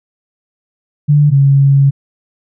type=tone pair in turn; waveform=sine; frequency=146.83 / 138.59 Hz; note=D3 / C#3; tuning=0 / 0 cents; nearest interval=minor second; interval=100 cents; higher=first; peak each=-5 dBFS; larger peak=neither; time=1.08-1.31 / 1.31-1.91 s; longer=second; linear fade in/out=20 ms; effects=none